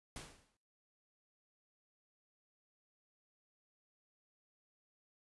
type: noise with exponential decay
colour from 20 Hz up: pink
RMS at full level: -45 dBFS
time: 0.16-0.57 s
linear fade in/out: 1 ms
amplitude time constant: 89 ms
effects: noise-tail reverb RT60 0.6 s tail -24 dB re dry + resampled to 24000 Hz